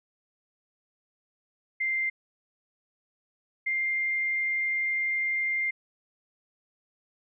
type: tone pair in turn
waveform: sine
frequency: 2093 / 2104 Hz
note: C7 / C7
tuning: 0 / +9 cents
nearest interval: unison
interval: 9 cents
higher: second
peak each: -25 dBFS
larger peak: neither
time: 1.8-2.1 / 3.66-5.71 s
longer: second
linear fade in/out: 10 ms
effects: none